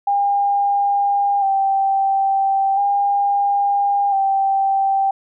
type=tone with vibrato; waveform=sine; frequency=793 Hz; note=G5; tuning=20 cents sharp; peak=-14 dBFS; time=0.07-5.11 s; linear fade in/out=5 ms; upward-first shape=square; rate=0.37 Hz; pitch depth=26 cents each way; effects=none